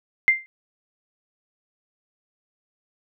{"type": "tone with exponential decay", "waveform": "sine", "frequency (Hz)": 2093, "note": "C7", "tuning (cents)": 0, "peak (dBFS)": -9, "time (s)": [0.28, 0.46], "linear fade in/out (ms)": 0, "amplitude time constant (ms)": 38, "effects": []}